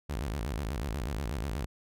sawtooth tone with vibrato, 61.74 Hz, B1, in tune, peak -28 dBFS, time 0.09-1.66 s, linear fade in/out 10 ms, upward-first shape square, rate 8.2 Hz, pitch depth 280 cents each way, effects none

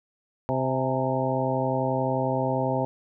harmonic tone with a mistuned harmonic, 130.81 Hz, C3, in tune, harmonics 1 / 2 / 3 / 4 / 5 / 6 / 7, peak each -29 / -30 / -33 / -29 / -30 / -32 / -32 dBFS, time 0.49-2.85 s, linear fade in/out 0 ms, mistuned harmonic 6, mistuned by +84 cents, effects none

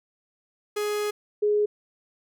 45% pulse / sine tone pair in turn, 417.5 / 417.5 Hz, G#4 / G#4, +9 / +9 cents, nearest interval unison, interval 0 cents, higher neither, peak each -25 / -19 dBFS, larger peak second, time 0.76-1.11 / 1.42-1.66 s, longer first, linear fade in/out 10 ms, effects none

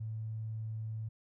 triangle tone with tanh clipping, 110.2 Hz, A2, 3 cents sharp, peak -36 dBFS, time 0-1.09 s, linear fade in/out 10 ms, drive 3 dB, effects none

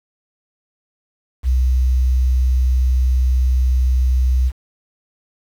sine tone with quantisation, 63.4 Hz, B1, 46 cents sharp, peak -12 dBFS, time 1.43-4.52 s, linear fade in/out 50 ms, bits 7, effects none

